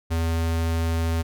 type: tone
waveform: square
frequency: 82.41 Hz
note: E2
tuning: in tune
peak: -22 dBFS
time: 0.1-1.23 s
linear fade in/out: 20 ms
effects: none